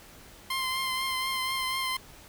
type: tone with vibrato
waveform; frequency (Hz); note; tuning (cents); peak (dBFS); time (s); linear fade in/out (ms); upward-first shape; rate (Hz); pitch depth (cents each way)
15% pulse; 1046.5; C6; 0; -22; 0.5-1.97; 5; triangle; 4.1; 28
effects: pink hiss -51 dBFS RMS until 2.28 s